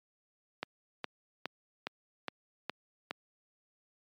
click train, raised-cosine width 0.3 ms, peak -18 dBFS, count 7, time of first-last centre 0.63-3.109 s, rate 2.42 Hz, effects high-pass 200 Hz 12 dB/octave + MP3 96 kbps

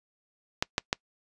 clicks, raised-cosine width 0.2 ms, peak -7 dBFS, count 3, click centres 0.625 / 0.781 / 0.929 s, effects noise-tail reverb RT60 0.1 s tail -26 dB re dry + resampled to 22050 Hz

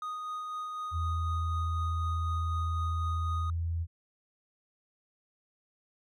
triangle tone with tremolo, 1242 Hz, D#6, 3 cents flat, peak -32 dBFS, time 0.02-3.5 s, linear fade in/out 2 ms, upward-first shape sine, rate 4 Hz, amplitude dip 25%
sine tone, 83.6 Hz, E2, 25 cents sharp, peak -29 dBFS, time 0.91-3.87 s, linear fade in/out 50 ms
effects none

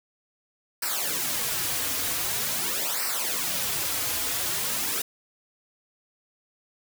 white noise with flanger, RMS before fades -28 dBFS, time 0.82-5.02 s, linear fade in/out 5 ms, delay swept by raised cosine 0.29 to 5.29 ms, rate 0.45 Hz, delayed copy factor -0.8, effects none

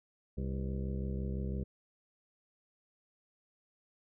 harmonic tone with a mistuned harmonic, 66 Hz, C2, 16 cents sharp, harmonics 1 / 2 / 3 / 4 / 5 / 6 / 7 / 8 / 9, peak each -36 / -40 / -40 / -53 / -50 / -47 / -50 / -59 / -59 dBFS, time 0.37-1.64 s, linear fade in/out 10 ms, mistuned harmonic 7, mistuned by +92 cents, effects none

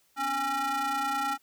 square ring-modulated tone, 268.8 Hz, C4, 47 cents sharp, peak -25 dBFS, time 0.16-1.38 s, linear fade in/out 50 ms, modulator 1090 Hz, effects white hiss -67 dBFS RMS until 1.42 s

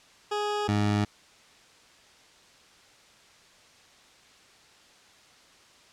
20% pulse tone pair in turn, 416.2 / 103.84 Hz, G#4 / G#2, +4 / 0 cents, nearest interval 2 octaves, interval 2404 cents, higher first, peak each -22 / -18 dBFS, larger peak second, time 0.31-0.68 / 0.68-1.05 s, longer neither, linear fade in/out 10 ms, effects white hiss -56 dBFS RMS until 5.92 s + low-pass 6000 Hz 12 dB/octave

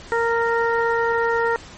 harmonic tone, 463.4 Hz, A#4, 10 cents flat, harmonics 1 / 2 / 3 / 4, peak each -20 / -23 / -25 / -26 dBFS, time 0.12-1.56 s, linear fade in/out 0 ms, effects pink hiss -41 dBFS RMS until 1.77 s + MP3 32 kbps

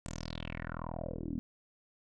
10% pulse tone with low-pass filter sweep, 40.98 Hz, E1, 9 cents flat, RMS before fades -40 dBFS, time 0.06-1.39 s, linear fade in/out 0 ms, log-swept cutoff 8200 to 240 Hz, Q 5.5, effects none

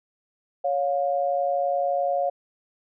sine tone pair together, 557.4 / 709 Hz, C#5 / F5, +9 / +26 cents, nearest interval major third, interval 417 cents, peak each -24 dBFS, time 0.64-2.3 s, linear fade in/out 10 ms, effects none

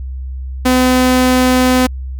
sawtooth tone, 254.1 Hz, B3, 49 cents sharp, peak -5 dBFS, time 0.65-1.87 s, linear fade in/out 10 ms, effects added 65 Hz sine -21 dBFS peak until 2.19 s

